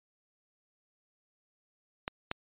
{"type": "clicks", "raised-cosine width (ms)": 0.3, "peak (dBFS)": -16, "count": 2, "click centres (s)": [2.079, 2.314], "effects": ["resampled to 8000 Hz"]}